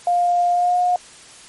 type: tone with pitch glide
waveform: sine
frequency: 704 to 717.1 Hz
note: F5 to F5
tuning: +14 to +46 cents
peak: -14 dBFS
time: 0.07-0.96 s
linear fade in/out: 2 ms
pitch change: +32 cents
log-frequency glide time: 0.51-0.77 s
effects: white hiss -43 dBFS RMS until 1.48 s + MP3 48 kbps